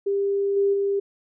sine tone with level steps, 398.3 Hz, G4, 28 cents sharp, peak -20 / -17 / -20 dBFS, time 0.06-1 s, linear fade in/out 10 ms, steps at 0.56 / 0.73 s, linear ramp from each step 10 ms, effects none

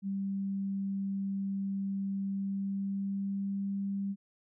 sine tone with pitch glide, 196 to 197.71 Hz, G3 to G3, 0 to +15 cents, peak -31 dBFS, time 0.02-4.16 s, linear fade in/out 50 ms, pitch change +15 cents, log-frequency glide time 2.26-3.69 s, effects none

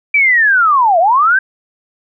sine linear two-way sweep, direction down then up, 2349 to 641 to 1609 Hz, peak -7 dBFS, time 0.14-1.39 s, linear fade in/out 5 ms, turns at 0.99 s, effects none

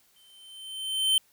square tone with exponential growth, 3093 Hz, G7, 24 cents flat, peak -19 dBFS, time 0.16-1.18 s, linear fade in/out 2 ms, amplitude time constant 220 ms, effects white hiss -64 dBFS RMS until 1.32 s

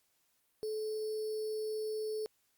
sine tone with sample-and-hold, 432.4 Hz, A4, 30 cents flat, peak -34 dBFS, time 0.63-2.26 s, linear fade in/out 0 ms, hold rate 4900 Hz, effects white hiss -75 dBFS RMS until 2.57 s + Opus 48 kbps

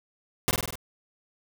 pink noise with echo, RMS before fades -23 dBFS, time 0.48-0.51 s, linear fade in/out 0 ms, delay 49 ms, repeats 5, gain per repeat -3 dB, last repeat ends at 0.755 s, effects none

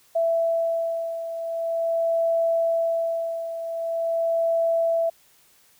sine beating tone pair, 664 / 664.44 Hz, E5 / E5, +12 / +14 cents, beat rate 0.44 Hz, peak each -22 / -28 dBFS, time 0.15-5.1 s, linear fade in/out 10 ms, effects white hiss -58 dBFS RMS until 5.79 s

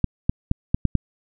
clicks, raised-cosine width 5 ms, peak -5 dBFS, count 6, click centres 0.043 / 0.295 / 0.514 / 0.745 / 0.853 / 0.953 s, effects none

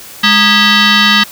sine tone with frequency modulation, 929 Hz, A#5, 6 cents flat, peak -5 dBFS, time 0.23-1.24 s, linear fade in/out 10 ms, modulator 721 Hz, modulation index 5.1, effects white hiss -32 dBFS RMS until 1.31 s

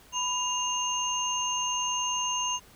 sine tone cluster, 1001 / 2810 / 6360 Hz, B5 / F7 / G8, +23 / +10 / +24 cents, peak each -31 dBFS, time 0.12-2.6 s, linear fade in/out 50 ms, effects pink hiss -55 dBFS RMS until 2.75 s

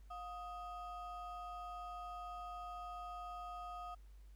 triangle ring-modulated tone, 981 Hz, B5, 12 cents flat, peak -40 dBFS, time 0.1-3.95 s, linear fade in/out 10 ms, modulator 269 Hz, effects added 50 Hz sine -55 dBFS peak until 4.35 s + pink hiss -75 dBFS RMS until 4.35 s

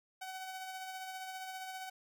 sawtooth tone with tremolo, 754 Hz, F#5, 32 cents sharp, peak -37 dBFS, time 0.21-1.9 s, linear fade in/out 10 ms, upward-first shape sine, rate 15 Hz, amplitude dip 35%, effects none

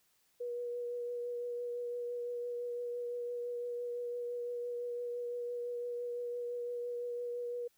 sine tone with vibrato, 482.7 Hz, B4, 40 cents flat, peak -36 dBFS, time 0.4-7.68 s, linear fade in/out 10 ms, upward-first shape triangle, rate 5.9 Hz, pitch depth 17 cents each way, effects white hiss -73 dBFS RMS until 7.77 s

